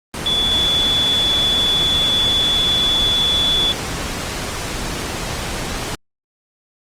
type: tone in noise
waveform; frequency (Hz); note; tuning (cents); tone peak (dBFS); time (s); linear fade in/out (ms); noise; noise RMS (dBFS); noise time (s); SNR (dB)
sine; 3441; A7; -39; -14; 0.26-3.72; 0; pink; -24; 0.14-5.95; +7
effects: low-pass 9000 Hz 12 dB/octave + Opus 24 kbps